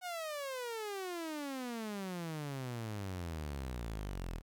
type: exponential sweep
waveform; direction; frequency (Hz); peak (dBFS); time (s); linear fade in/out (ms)
sawtooth; down; 740 to 39.2; -35; 0.01-4.42; 50
effects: 12-bit